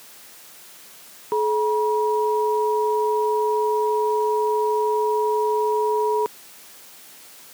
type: tone pair together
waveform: sine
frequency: 427.6 / 960 Hz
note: A4 / B5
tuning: -49 / -49 cents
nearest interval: octave + major second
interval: 1400 cents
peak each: -20 / -22 dBFS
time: 1.32-6.26 s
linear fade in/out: 0 ms
effects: white hiss -45 dBFS RMS until 7.53 s + high-pass 150 Hz 12 dB/octave